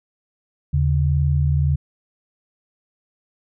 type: tone pair together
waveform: sine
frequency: 79.3 / 140.93 Hz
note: D#2 / C#3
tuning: +33 / +29 cents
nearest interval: minor seventh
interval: 996 cents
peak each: -18 dBFS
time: 0.73-1.76 s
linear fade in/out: 10 ms
effects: none